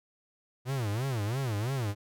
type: tone with vibrato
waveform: 45% pulse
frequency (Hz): 118.2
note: A#2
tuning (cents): +24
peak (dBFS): -29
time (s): 0.65-1.95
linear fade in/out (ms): 50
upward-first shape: sine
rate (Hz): 3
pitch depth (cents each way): 270
effects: none